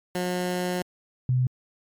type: tone pair in turn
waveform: 15% pulse / sine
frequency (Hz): 180 / 126.8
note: F#3 / B2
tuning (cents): -47 / +46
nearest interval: tritone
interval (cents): 607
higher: first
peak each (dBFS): -19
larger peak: neither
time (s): 0.15-0.82 / 1.29-1.47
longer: first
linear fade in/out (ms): 2
effects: MP3 96 kbps